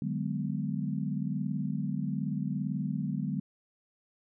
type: chord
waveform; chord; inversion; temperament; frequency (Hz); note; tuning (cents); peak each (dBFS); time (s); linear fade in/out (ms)
sine; G# half-diminished seventh; second; just; 149.51 / 186.89 / 207.7 / 249.2; D3 / F#3 / G#3 / B3; +31 / +18 / 0 / +16; -34 / -35 / -35 / -37; 0.02-3.4; 2
effects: none